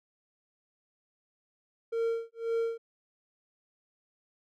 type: tone with tremolo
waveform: triangle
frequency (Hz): 458.7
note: A#4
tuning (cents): -28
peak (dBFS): -24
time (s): 1.92-2.78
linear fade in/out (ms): 10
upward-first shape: sine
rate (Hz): 1.9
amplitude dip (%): 100
effects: none